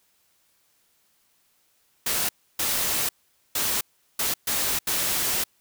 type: noise bursts at uneven times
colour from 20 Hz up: white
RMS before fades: -25 dBFS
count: 6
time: 2.06-2.29 / 2.59-3.09 / 3.55-3.81 / 4.19-4.34 / 4.47-4.79 / 4.87-5.44 s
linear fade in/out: 5 ms
effects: white hiss -66 dBFS RMS until 5.6 s